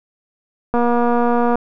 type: click train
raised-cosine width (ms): 1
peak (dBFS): -5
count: 196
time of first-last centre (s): 0.74-1.556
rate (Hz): 239
effects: none